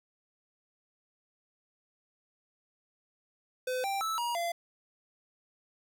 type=tone with pitch steps; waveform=square; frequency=508 / 786 / 1312 / 952 / 685 Hz; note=B4 / G5 / E6 / A#5 / F5; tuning=+49 / +4 / -9 / +36 / -34 cents; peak=-31 dBFS; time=3.67-4.52 s; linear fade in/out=5 ms; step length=170 ms; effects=none